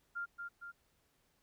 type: tone with echo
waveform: sine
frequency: 1396.9 Hz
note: F6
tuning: in tune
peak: -37 dBFS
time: 0.15-0.26 s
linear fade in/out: 20 ms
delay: 230 ms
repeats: 2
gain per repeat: -4 dB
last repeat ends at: 0.72 s
effects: pink hiss -75 dBFS RMS until 1.42 s